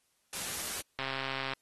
white noise, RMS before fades -37 dBFS, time 0.33-0.81 s, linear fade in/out 2 ms
click train, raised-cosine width 0.3 ms, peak -19 dBFS, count 74, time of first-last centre 0.99-1.535 s, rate 134 Hz
effects white hiss -74 dBFS RMS until 1.61 s + AAC 32 kbps

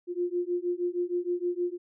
sine beating tone pair, 350 / 356.4 Hz, F4 / F4, +4 / +35 cents, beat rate 6.4 Hz, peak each -30 dBFS, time 0.07-1.78 s, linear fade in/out 50 ms, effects none

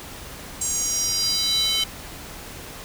square tone with high-pass filter sweep, 438.5 Hz, A4, 6 cents flat, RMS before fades -23 dBFS, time 0.61-1.84 s, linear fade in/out 5 ms, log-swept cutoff 7400 to 3300 Hz, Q 5.9, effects pink hiss -38 dBFS RMS until 2.84 s

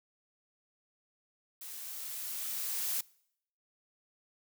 blue noise with level ramp, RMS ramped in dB -45 to -33 dBFS, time 1.61-3.01 s, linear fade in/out 5 ms, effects noise-tail reverb RT60 0.7 s tail -24 dB re dry

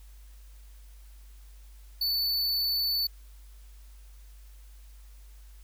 square tone, 4487 Hz, C#8, 20 cents sharp, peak -26 dBFS, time 2.01-3.07 s, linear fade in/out 5 ms, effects added 50 Hz sine -47 dBFS peak until 5.63 s + white hiss -62 dBFS RMS until 5.63 s

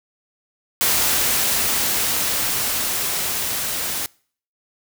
white noise with level ramp, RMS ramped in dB -18 to -25 dBFS, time 0.81-4.06 s, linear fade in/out 0 ms, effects noise-tail reverb RT60 0.5 s tail -25 dB re dry

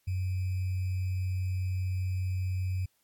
sine tone with sample-and-hold, 92.5 Hz, F#2, in tune, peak -28 dBFS, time 0.07-2.86 s, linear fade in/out 10 ms, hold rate 2450 Hz, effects white hiss -73 dBFS RMS until 3.03 s + AAC 64 kbps

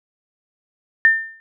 sine tone with exponential decay, 1800 Hz, A6, 39 cents sharp, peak -6 dBFS, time 1.05-1.4 s, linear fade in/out 0 ms, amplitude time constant 74 ms, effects none

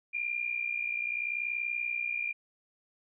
sine tone with amplitude modulation, 2401 Hz, D7, 38 cents sharp, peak -27 dBFS, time 0.13-2.33 s, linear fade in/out 20 ms, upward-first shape sine, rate 60.7 Hz, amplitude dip 75%, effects none

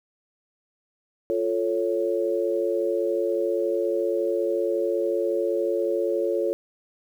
sine chord, F augmented, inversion none, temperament equal, 349.2 / 440 / 554.4 Hz, F4 / A4 / C#5, 0 / 0 / 0 cents, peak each -26 dBFS, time 1.3-6.53 s, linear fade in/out 0 ms, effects 9-bit

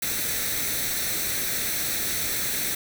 white noise with comb filter, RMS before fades -27 dBFS, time 0.02-2.75 s, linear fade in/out 5 ms, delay 0.5 ms, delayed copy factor +0.6, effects none

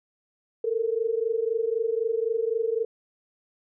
sine tone pair together, 442.3 / 466.2 Hz, A4 / A#4, +9 / 0 cents, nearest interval minor second, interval 91 cents, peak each -26 dBFS, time 0.64-2.85 s, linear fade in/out 5 ms, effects none

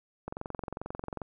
click train, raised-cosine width 1 ms, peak -22 dBFS, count 22, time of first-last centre 0.28-1.218 s, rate 22.4 Hz, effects none

